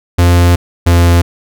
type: tone pair in turn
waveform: 45% pulse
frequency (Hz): 87.31 / 86.06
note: F2 / F2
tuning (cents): 0 / -25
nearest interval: unison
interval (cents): 25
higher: first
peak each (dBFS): -5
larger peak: neither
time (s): 0.18-0.56 / 0.86-1.22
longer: first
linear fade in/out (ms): 10
effects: none